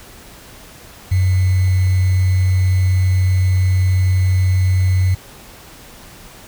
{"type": "tone with sample-and-hold", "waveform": "sine", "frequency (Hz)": 92.8, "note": "F#2", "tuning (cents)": 6, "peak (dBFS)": -11, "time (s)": [1.11, 5.15], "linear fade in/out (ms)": 10, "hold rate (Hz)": 2100, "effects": ["pink hiss -40 dBFS RMS until 6.47 s"]}